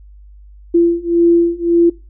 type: beating tone pair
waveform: sine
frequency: 339.8 / 341.6 Hz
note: F4 / F4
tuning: -47 / -38 cents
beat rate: 1.8 Hz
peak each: -13 / -12 dBFS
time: 0.74-1.9 s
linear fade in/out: 10 ms
effects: noise-tail reverb RT60 0.3 s tail -21 dB re dry + added 50 Hz sine -37 dBFS peak until 2.09 s